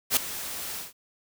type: noise with ADSR envelope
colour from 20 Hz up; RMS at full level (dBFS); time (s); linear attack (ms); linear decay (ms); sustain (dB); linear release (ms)
white; -19; 0.1-0.93; 67; 5; -16; 150
effects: none